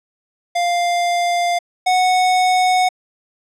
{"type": "tone pair in turn", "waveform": "square", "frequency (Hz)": [698.5, 736.8], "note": ["F5", "F#5"], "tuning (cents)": [0, -7], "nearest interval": "minor second", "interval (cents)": 93, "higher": "second", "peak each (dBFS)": [-16, -13], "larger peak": "second", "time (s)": [[0.55, 1.59], [1.86, 2.89]], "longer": "first", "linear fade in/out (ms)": 10, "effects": ["low-pass 8000 Hz 12 dB/octave"]}